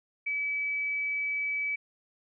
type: tone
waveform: sine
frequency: 2292 Hz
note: D7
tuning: 43 cents flat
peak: -28 dBFS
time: 0.26-1.76 s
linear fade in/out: 10 ms
effects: none